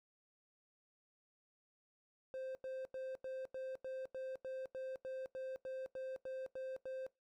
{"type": "tone bursts", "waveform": "triangle", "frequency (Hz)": 523.3, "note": "C5", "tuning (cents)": 0, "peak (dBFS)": -40, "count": 16, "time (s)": [2.34, 7.065], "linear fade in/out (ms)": 0, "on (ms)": 210, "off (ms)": 91, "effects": ["noise-tail reverb RT60 0.2 s tail -21 dB re dry"]}